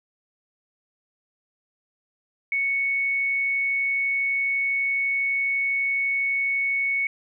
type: tone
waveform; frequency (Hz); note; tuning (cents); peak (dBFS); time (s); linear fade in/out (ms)
sine; 2217; C#7; 0; -21; 2.52-7.07; 2
effects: none